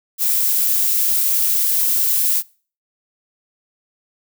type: noise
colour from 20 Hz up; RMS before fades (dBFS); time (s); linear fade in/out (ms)
violet; -17; 0.18-2.43; 50
effects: noise-tail reverb RT60 0.4 s tail -23 dB re dry